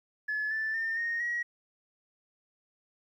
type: tone with pitch steps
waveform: sine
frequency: 1714 / 1760.2 / 1807.5 / 1856.2 / 1906.2 Hz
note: A6 / A6 / A6 / A#6 / A#6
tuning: -46 / 0 / +46 / -8 / +38 cents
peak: -28 dBFS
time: 0.28-1.43 s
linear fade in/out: 10 ms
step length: 230 ms
effects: tanh soft clip ceiling -25 dBFS + 11-bit